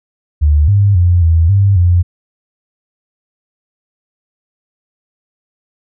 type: tone with pitch steps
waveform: sine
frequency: 74.4 / 100.9 / 88.1 / 82.2 / 99.2 / 88.1 Hz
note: D2 / G#2 / F2 / E2 / G2 / F2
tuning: +23 / -49 / +16 / -4 / +21 / +16 cents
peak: -6 dBFS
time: 0.41-2.03 s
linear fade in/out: 20 ms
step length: 270 ms
effects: none